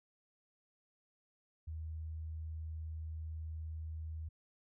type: tone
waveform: sine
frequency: 79.4 Hz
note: D#2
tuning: 36 cents sharp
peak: -40 dBFS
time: 1.67-4.29 s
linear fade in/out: 10 ms
effects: none